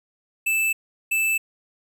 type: tone pair in turn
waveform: square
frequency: 2637 / 2637 Hz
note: E7 / E7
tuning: 0 / 0 cents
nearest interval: unison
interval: 0 cents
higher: neither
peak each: -20 dBFS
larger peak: neither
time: 0.46-0.73 / 1.11-1.38 s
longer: neither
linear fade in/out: 10 ms
effects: none